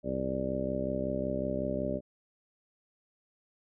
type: harmonic tone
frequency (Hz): 65.41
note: C2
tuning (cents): 0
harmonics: 1 / 2 / 3 / 4 / 5 / 6 / 7 / 8 / 9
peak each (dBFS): -42 / -41 / -37 / -37 / -42 / -39 / -44 / -43 / -34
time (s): 0.03-2.01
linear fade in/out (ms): 50
effects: none